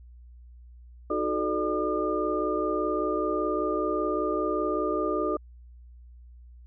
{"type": "tone cluster", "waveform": "sine", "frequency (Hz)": [310.8, 369.1, 434.2, 596, 1207], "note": ["D#4", "F#4", "A4", "D5", "D6"], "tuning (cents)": [-2, -4, -23, 25, 47], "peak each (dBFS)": -31, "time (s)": [1.1, 5.37], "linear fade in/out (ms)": 5, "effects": ["added 60 Hz sine -46 dBFS peak until 6.66 s"]}